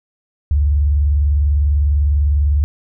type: tone with vibrato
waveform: sine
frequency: 71.9 Hz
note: D2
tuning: 36 cents flat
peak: -11 dBFS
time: 0.51-2.64 s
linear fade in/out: 0 ms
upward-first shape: sine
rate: 20 Hz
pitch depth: 200 cents each way
effects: none